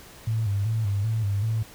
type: tone with vibrato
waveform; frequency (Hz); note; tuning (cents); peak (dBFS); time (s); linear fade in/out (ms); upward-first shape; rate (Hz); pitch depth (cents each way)
sine; 105.7; G#2; +31; -22; 0.27-1.63; 5; square; 2.6; 92
effects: pink hiss -47 dBFS RMS until 1.74 s